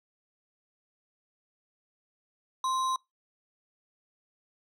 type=tone with sample-and-hold; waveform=sine; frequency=1046.5 Hz; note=C6; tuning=in tune; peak=-26 dBFS; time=2.64-2.96 s; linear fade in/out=2 ms; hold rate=4900 Hz; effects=noise-tail reverb RT60 0.2 s tail -25 dB re dry + low-pass 8000 Hz 12 dB/octave